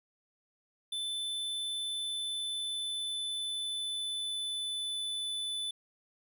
square tone with pitch glide, 3520 to 3496 Hz, A7 to A7, 0 to -12 cents, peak -34 dBFS, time 0.92-5.71 s, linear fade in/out 5 ms, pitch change -12 cents, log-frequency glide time 1.78-5.26 s, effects none

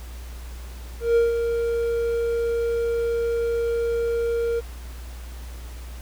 triangle tone with ADSR envelope, 466.2 Hz, A#4, in tune, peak -12 dBFS, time 1-4.61 s, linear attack 160 ms, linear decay 160 ms, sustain -7 dB, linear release 24 ms, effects added 60 Hz sine -34 dBFS peak until 6.01 s + pink hiss -46 dBFS RMS until 6.01 s

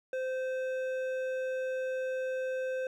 sine tone with hard clipping, 518 Hz, C5, 17 cents flat, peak -33 dBFS, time 0.13-2.87 s, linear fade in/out 2 ms, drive 9 dB, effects none

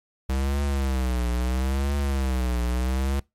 square tone with vibrato, 65.2 Hz, C2, 5 cents flat, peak -23 dBFS, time 0.29-3.2 s, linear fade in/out 5 ms, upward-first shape triangle, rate 0.75 Hz, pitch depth 160 cents each way, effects noise-tail reverb RT60 0.2 s tail -23 dB re dry + MP3 64 kbps

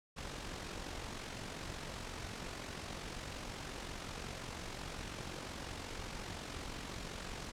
pink noise with amplitude modulation, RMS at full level -42 dBFS, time 0.16-7.52 s, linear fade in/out 20 ms, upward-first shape sine, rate 45.6 Hz, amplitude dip 50%, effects low-pass 7000 Hz 12 dB/octave

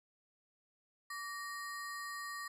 square ring-modulated tone, 1509 Hz, F#6, 34 cents sharp, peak -39 dBFS, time 1.1-2.48 s, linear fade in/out 5 ms, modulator 354 Hz, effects resampled to 32000 Hz

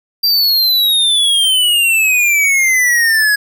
square exponential sweep, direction down, 4744 to 1661.2 Hz, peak -10 dBFS, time 0.23-3.36 s, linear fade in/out 10 ms, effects none

